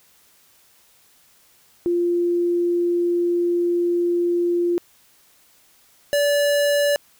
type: tone pair in turn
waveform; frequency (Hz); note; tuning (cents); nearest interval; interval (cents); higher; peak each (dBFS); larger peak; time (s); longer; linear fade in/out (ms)
sine / square; 347.7 / 577.5; F4 / D5; -8 / -29; major sixth; 879; second; -17; neither; 1.86-4.78 / 6.13-6.96; first; 0
effects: white hiss -56 dBFS RMS until 7.19 s